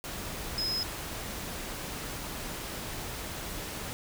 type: tone in noise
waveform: sine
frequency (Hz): 5110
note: D#8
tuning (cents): +45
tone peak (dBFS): -29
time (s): 0.58-0.83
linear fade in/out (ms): 0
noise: pink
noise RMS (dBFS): -38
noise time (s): 0.04-3.93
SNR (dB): +6
effects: none